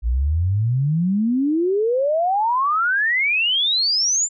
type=exponential sweep; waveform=sine; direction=up; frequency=55 to 7350 Hz; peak=-16 dBFS; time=0.02-4.29 s; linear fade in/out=50 ms; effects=none